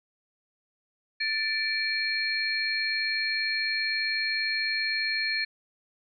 sine tone cluster, 1766 / 2331 / 4264 Hz, A6 / D7 / C8, +6 / -14 / +32 cents, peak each -30 dBFS, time 1.2-5.45 s, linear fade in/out 10 ms, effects none

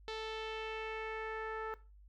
sawtooth tone with low-pass filter sweep, 440 Hz, A4, in tune, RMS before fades -41 dBFS, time 0.08-1.74 s, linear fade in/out 0 ms, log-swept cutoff 4000 to 1500 Hz, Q 2.5, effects noise-tail reverb RT60 0.3 s tail -18 dB re dry + added 50 Hz sine -56 dBFS peak until 2.08 s

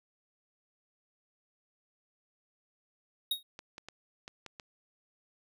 square tone with exponential decay, 3758 Hz, A#7, 13 cents sharp, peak -26 dBFS, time 3.31-3.43 s, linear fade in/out 5 ms, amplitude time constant 26 ms
clicks, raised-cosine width 0.2 ms, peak -27 dBFS, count 6, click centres 3.591 / 3.781 / 3.886 / 4.279 / 4.463 / 4.598 s
effects none

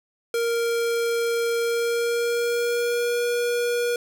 square tone with pitch glide, 466.2 to 479.6 Hz, A#4 to A#4, 0 to +49 cents, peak -22 dBFS, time 0.34-3.96 s, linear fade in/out 2 ms, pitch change +49 cents, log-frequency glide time 1.61-3.24 s, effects none

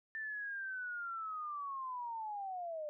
sine linear sweep, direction down, 1783 to 588 Hz, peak -39 dBFS, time 0.15-2.89 s, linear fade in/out 0 ms, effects none

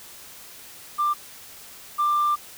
sine tone pair in turn, 1187 / 1187 Hz, D6 / D6, +18 / +18 cents, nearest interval unison, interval 0 cents, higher neither, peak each -18 / -17 dBFS, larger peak second, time 0.98-1.14 / 1.98-2.36 s, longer second, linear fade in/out 20 ms, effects tanh soft clip ceiling -16 dBFS + white hiss -44 dBFS RMS until 2.57 s

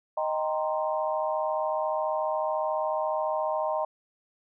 sine chord, C minor seventh, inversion first, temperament equal, 622.3 / 784 / 932.3 / 1046.5 Hz, Eb5 / G5 / Bb5 / C6, 0 / 0 / 0 / 0 cents, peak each -28 / -33 / -32 / -34 dBFS, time 0.17-3.85 s, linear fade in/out 5 ms, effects none

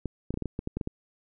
clicks, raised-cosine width 3 ms, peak -18 dBFS, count 11, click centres 0.057 / 0.306 / 0.341 / 0.374 / 0.423 / 0.457 / 0.591 / 0.674 / 0.77 / 0.812 / 0.874 s, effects none

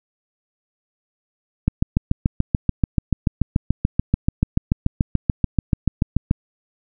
click train, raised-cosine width 5 ms, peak -3 dBFS, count 33, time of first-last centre 1.68-6.311 s, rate 6.91 Hz, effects none

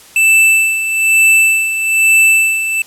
square tone with tremolo, 2648 Hz, E7, 7 cents sharp, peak -6 dBFS, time 0.16-2.82 s, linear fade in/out 2 ms, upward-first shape sine, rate 1.1 Hz, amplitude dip 65%, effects white hiss -40 dBFS RMS until 2.86 s + low-pass 12000 Hz 12 dB/octave

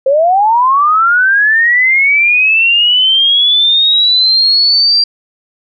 sine linear sweep, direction up, 518 to 4752 Hz, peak -6 dBFS, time 0.06-5.04 s, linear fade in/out 5 ms, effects none

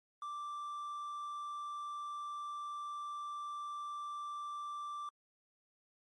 triangle tone with quantisation, 1174.7 Hz, D6, in tune, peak -38 dBFS, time 0.22-5.09 s, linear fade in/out 2 ms, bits 11, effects MP3 48 kbps

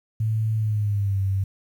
sine tone with pitch glide, 110 to 96.87 Hz, A2 to G2, 0 to -20 cents, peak -20 dBFS, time 0.2-1.44 s, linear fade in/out 5 ms, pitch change -220 cents, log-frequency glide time 0.56-1.21 s, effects 9-bit

